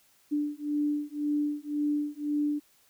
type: beating tone pair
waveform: sine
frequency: 293.7 / 295.6 Hz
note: D4 / D4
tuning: 0 / +11 cents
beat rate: 1.9 Hz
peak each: -30 dBFS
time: 0.31-2.6 s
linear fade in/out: 20 ms
effects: white hiss -64 dBFS RMS until 2.89 s